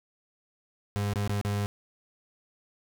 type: tone with dropouts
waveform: 35% pulse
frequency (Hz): 102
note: G#2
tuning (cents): -31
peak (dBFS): -25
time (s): 0.96-1.66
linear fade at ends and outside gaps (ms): 0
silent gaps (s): 1.136-1.158 / 1.276-1.295 / 1.413-1.449
effects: none